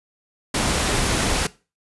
pink noise, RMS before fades -21 dBFS, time 0.54-1.47 s, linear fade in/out 5 ms, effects noise-tail reverb RT60 0.3 s tail -19 dB re dry + resampled to 24000 Hz

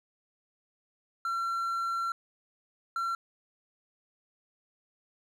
triangle tone bursts at uneven times, 1360 Hz, F6, 46 cents flat, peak -27 dBFS, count 2, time 1.25-2.12 / 2.96-3.15 s, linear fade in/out 2 ms, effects none

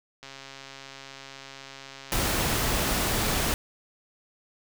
click train, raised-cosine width 0.2 ms, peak -25 dBFS, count 278, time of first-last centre 0.23-2.267 s, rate 136 Hz
pink noise, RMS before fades -26 dBFS, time 2.12-3.54 s, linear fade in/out 0 ms
effects none

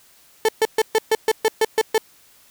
35% pulse tone bursts, 440 Hz, A4, in tune, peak -12 dBFS, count 10, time 0.45-1.98 s, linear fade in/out 2 ms, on 36 ms, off 130 ms, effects white hiss -53 dBFS RMS until 2.5 s

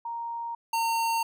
sine / square tone pair in turn, 932.3 / 914.2 Hz, A#5 / A#5, 0 / -34 cents, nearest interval unison, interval 34 cents, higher first, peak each -31 / -25 dBFS, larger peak second, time 0.05-0.55 / 0.73-1.23 s, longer neither, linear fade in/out 5 ms, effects none

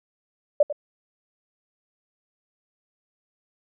sine tone with echo, 587.3 Hz, D5, in tune, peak -12 dBFS, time 0.6-0.63 s, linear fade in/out 5 ms, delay 97 ms, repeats 1, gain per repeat -13 dB, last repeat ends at 0.727 s, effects none

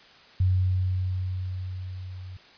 sine tone with level ramp, 92.5 Hz, F#2, in tune, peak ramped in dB -18 to -37 dBFS, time 0.4-2.37 s, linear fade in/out 5 ms, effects white hiss -52 dBFS RMS until 2.57 s + resampled to 11025 Hz

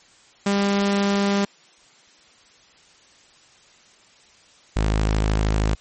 sawtooth tone pair in turn, 200 / 52.97 Hz, G3 / G#1, +35 / +35 cents, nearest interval octave + major seventh, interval 2300 cents, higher first, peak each -14 dBFS, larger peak neither, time 0.46-1.45 / 4.76-5.75 s, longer neither, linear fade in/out 5 ms, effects white hiss -53 dBFS RMS until 5.8 s + MP3 32 kbps

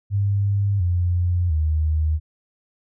sine tone with pitch steps, 100.3 / 88.33 / 77.79 Hz, G2 / F2 / D#2, +40 / +20 / 0 cents, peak -17 dBFS, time 0.1-2.2 s, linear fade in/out 50 ms, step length 700 ms, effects none

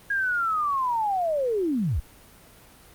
sine linear sweep, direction down, 1645 to 50.4 Hz, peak -22 dBFS, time 0.1-2 s, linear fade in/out 5 ms, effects pink hiss -51 dBFS RMS until 2.94 s + Opus 32 kbps

